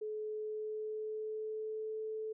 sine tone with pitch glide, 428.7 to 436.2 Hz, A4 to A4, -45 to -15 cents, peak -37 dBFS, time 0.01-2.33 s, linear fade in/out 10 ms, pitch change +30 cents, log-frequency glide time 0.36-2 s, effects none

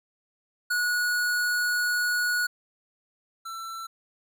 square tone pair in turn, 1459 / 1340.1 Hz, F#6 / E6, -25 / +28 cents, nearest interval minor second, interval 147 cents, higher first, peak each -24 / -35 dBFS, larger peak first, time 0.7-2.47 / 3.45-3.87 s, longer first, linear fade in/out 10 ms, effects none

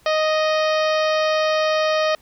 harmonic tone, 622.3 Hz, D#5, in tune, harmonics 1 / 2 / 3 / 4 / 5 / 6 / 7 / 8 / 9, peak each -18 / -24 / -28 / -30 / -32 / -34 / -35 / -36 / -37 dBFS, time 0.06-2.15 s, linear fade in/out 2 ms, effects pink hiss -55 dBFS RMS until 2.21 s

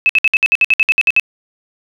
sine tone bursts, 2596 Hz, E7, 27 cents flat, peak -7 dBFS, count 13, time 0.06-1.197 s, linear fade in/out 0 ms, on 33 ms, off 59 ms, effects none

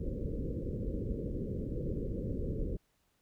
pink low-pass noise, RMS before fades -36 dBFS, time 0-2.77 s, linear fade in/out 5 ms, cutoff 540 Hz, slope 96 dB/octave, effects pink hiss -75 dBFS RMS until 3.21 s

